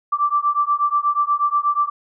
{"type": "beating tone pair", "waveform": "sine", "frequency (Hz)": [1166, 1174.3], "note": ["D6", "D6"], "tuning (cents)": [-13, -1], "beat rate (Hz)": 8.3, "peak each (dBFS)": -19, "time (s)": [0.12, 1.9], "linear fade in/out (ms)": 10, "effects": []}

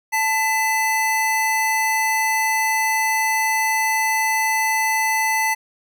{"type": "tone pair together", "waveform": "square", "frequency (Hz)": [880, 2008], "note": ["A5", "B6"], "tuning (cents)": [0, 28], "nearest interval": "octave + major second", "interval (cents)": 1428, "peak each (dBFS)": -21, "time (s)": [0.12, 5.55], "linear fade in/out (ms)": 20, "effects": []}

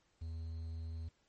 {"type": "tone with quantisation", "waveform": "triangle", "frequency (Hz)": 81.5, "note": "E2", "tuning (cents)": -19, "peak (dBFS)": -38, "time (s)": [0.21, 1.09], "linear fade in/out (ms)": 10, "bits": 11, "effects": ["pink hiss -75 dBFS RMS until 1.28 s", "MP3 32 kbps"]}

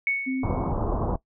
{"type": "tone with exponential decay", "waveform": "sine", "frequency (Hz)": 2217, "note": "C#7", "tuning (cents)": 0, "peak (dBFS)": -19, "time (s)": [0.07, 0.72], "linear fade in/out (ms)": 1, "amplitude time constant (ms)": 140}
{"type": "tone", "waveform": "sine", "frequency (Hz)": 261.6, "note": "C4", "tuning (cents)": 0, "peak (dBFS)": -24, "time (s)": [0.26, 0.45], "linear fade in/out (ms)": 20}
{"type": "low-pass noise", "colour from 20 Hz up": "pink", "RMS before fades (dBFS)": -26, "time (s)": [0.43, 1.16], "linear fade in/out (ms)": 5, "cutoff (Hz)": 1100, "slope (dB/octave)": 48}
{"effects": ["noise-tail reverb RT60 0.1 s tail -18 dB re dry"]}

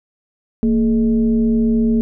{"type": "tone with frequency modulation", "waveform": "sine", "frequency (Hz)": 228.5, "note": "A#3", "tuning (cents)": -34, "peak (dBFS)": -12, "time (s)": [0.63, 2.01], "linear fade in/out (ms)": 0, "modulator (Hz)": 194, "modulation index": 0.56, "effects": []}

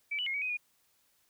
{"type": "tone with pitch steps", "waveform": "sine", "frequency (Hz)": [2309, 2962, 2148, 2266, 2510, 2445], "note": ["D7", "F#7", "C7", "C#7", "D#7", "D#7"], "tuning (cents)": [-30, 1, 45, 37, 15, -31], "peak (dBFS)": -31, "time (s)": [0.11, 0.572], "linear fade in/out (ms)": 10, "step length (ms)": 77, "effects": ["white hiss -71 dBFS RMS until 1.29 s"]}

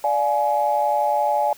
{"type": "chord", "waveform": "sine", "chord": "D diminished", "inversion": "none", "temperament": "equal with one note detuned", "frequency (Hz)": [587.3, 698.5, 841.7], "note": ["D5", "F5", "Ab5"], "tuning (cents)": [0, 0, 23], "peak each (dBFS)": [-22, -24, -19], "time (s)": [0.04, 1.53], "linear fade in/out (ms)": 2, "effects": ["tanh soft clip ceiling -8 dBFS", "white hiss -47 dBFS RMS until 1.57 s"]}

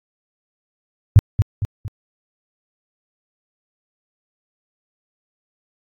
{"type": "tone with echo", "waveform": "sine", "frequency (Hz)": 103.2, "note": "G#2", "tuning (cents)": -10, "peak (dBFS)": -3, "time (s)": [1.16, 1.19], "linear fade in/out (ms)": 0, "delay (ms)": 230, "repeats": 3, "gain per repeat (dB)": -7, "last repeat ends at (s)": 1.88, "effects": ["AAC 64 kbps"]}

